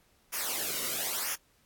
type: noise with flanger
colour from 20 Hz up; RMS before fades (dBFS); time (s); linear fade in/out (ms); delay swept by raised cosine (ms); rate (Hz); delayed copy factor
white; -33; 0.32-1.36; 20; 0.24 to 1.21; 1; -0.75
effects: pink hiss -67 dBFS RMS until 1.65 s + AAC 64 kbps